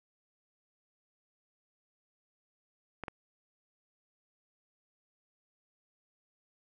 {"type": "clicks", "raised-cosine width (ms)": 0.5, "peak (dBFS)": -23, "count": 2, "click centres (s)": [3.037, 3.082], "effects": []}